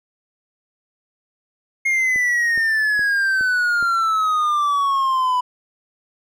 triangle exponential sweep, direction down, 2146 to 989 Hz, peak -14 dBFS, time 1.85-5.41 s, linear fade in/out 10 ms
click train, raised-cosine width 2 ms, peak -23 dBFS, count 5, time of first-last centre 2.16-3.827 s, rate 2.4 Hz
effects none

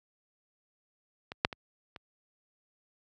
clicks, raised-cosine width 0.3 ms, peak -23 / -6 / -23 / -27 dBFS, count 4, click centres 1.319 / 1.449 / 1.528 / 1.962 s, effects high-pass 60 Hz 12 dB/octave

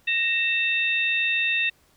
sine tone cluster, 1862 / 2663 / 3670 Hz, A#6 / E7 / A#7, -2 / +17 / -28 cents, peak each -27 / -22 / -29 dBFS, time 0.07-1.7 s, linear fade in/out 10 ms, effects pink hiss -61 dBFS RMS until 1.96 s

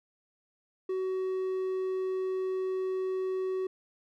triangle tone, 375.6 Hz, F#4, 26 cents sharp, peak -27 dBFS, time 0.89-3.67 s, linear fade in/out 5 ms, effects none

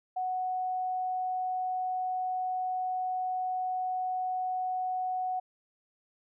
sine tone, 740 Hz, F#5, in tune, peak -29 dBFS, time 0.16-5.4 s, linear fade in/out 10 ms, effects none

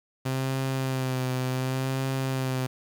sawtooth tone with vibrato, 130.81 Hz, C3, in tune, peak -22 dBFS, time 0.25-2.67 s, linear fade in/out 10 ms, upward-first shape sine, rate 0.68 Hz, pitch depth 33 cents each way, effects 8-bit

